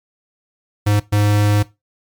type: tone bursts at uneven times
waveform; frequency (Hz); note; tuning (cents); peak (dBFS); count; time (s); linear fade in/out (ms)
square; 103.7; G#2; -2; -13; 2; 0.86-1 / 1.12-1.63; 10
effects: noise-tail reverb RT60 0.2 s tail -17 dB re dry + MP3 96 kbps